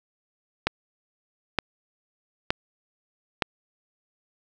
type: click train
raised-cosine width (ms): 0.3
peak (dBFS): -5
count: 4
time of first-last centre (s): 0.67-3.422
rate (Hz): 1.09
effects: none